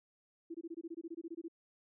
sine tone bursts, 332.8 Hz, E4, 17 cents sharp, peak -40 dBFS, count 15, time 0.5-1.483 s, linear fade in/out 10 ms, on 45 ms, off 22 ms, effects none

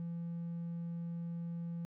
triangle tone, 169.6 Hz, E3, 50 cents sharp, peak -35 dBFS, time 0-1.85 s, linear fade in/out 0 ms, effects tanh soft clip ceiling -32 dBFS

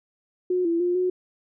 sine tone with pitch steps, 363.1 / 336.3 / 353.8 / 365.1 Hz, F#4 / E4 / F4 / F#4, -33 / +35 / +23 / -23 cents, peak -20 dBFS, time 0.5-1.1 s, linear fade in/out 5 ms, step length 150 ms, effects none

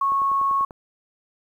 sine tone, 1100 Hz, C#6, 14 cents flat, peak -18 dBFS, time 0.01-0.65 s, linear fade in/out 5 ms
click train, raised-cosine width 1 ms, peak -25 dBFS, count 7, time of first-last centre 0.12-0.708 s, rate 10.2 Hz
effects 9-bit

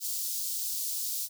white high-pass noise, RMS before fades -33 dBFS, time 0-1.29 s, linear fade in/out 50 ms, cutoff 4300 Hz, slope 24 dB/octave, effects none

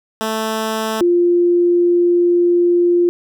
10% pulse / sine tone pair in turn, 220 / 349.2 Hz, A3 / F4, 0 / 0 cents, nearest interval minor sixth, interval 800 cents, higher second, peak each -10 dBFS, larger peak neither, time 0.21-1.01 / 1.01-3.09 s, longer second, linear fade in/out 0 ms, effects none

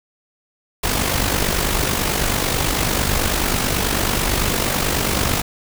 pink noise with amplitude modulation, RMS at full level -17 dBFS, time 0.83-5.42 s, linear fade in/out 10 ms, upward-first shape sine, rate 49.1 Hz, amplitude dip 55%, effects none

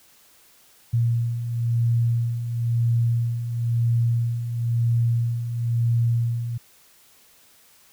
sine beating tone pair, 116.54 / 117.53 Hz, A#2 / A#2, 0 / +15 cents, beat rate 0.99 Hz, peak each -27 / -20 dBFS, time 0.93-6.58 s, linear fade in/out 10 ms, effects white hiss -55 dBFS RMS until 7.92 s

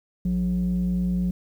sine tone pair together, 56.89 / 180.6 Hz, A#1 / F#3, -42 / -42 cents, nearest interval octave + minor sixth, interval 2000 cents, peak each -27 / -20 dBFS, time 0.25-1.31 s, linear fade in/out 5 ms, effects tanh soft clip ceiling -18 dBFS + 9-bit

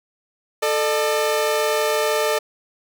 sawtooth tone pair together, 440.2 / 602.4 Hz, A4 / D5, +1 / +44 cents, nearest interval perfect fourth, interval 543 cents, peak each -17 dBFS, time 0.62-2.39 s, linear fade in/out 10 ms, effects none

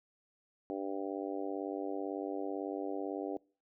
harmonic tone, 98 Hz, G2, in tune, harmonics 3 / 4 / 5 / 6 / 7 / 8, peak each -39 / -41 / -43 / -45 / -46 / -47 dBFS, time 0.7-3.37 s, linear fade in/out 0 ms, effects noise-tail reverb RT60 0.4 s tail -24 dB re dry

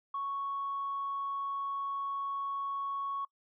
sine tone, 1108.7 Hz, C#6, in tune, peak -32 dBFS, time 0.14-3.25 s, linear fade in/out 5 ms, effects noise-tail reverb RT60 0.1 s tail -25 dB re dry + tanh soft clip ceiling -28 dBFS

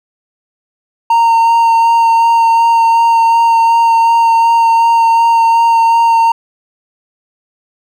triangle tone with vibrato, 920 Hz, A#5, 23 cents flat, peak -4 dBFS, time 1.1-6.32 s, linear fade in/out 5 ms, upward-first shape sine, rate 2.7 Hz, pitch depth 12 cents each way, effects none

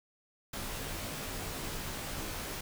pink noise with comb filter, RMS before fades -39 dBFS, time 0.53-2.61 s, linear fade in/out 5 ms, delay 17 ms, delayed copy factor -0.85, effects none

